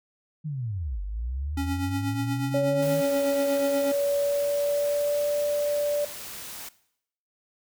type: linear two-way sweep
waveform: sine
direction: down then up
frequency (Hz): 159.1 to 46.25 to 159.1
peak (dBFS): -28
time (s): 0.44-3.02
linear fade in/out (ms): 20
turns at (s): 1.01
type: tone with tremolo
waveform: square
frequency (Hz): 277.2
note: C#4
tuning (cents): 0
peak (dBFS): -26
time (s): 1.57-3.92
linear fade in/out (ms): 5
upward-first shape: triangle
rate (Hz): 8.3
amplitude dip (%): 65
type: tone with pitch glide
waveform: sine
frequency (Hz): 564 to 583.9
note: C#5 to D5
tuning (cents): +30 to -10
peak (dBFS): -22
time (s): 2.54-6.05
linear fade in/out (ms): 5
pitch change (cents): +60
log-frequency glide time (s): 3.71-5.28
type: noise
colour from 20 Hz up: white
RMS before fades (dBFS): -39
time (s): 2.82-6.69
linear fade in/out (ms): 5
effects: noise-tail reverb RT60 0.7 s tail -18 dB re dry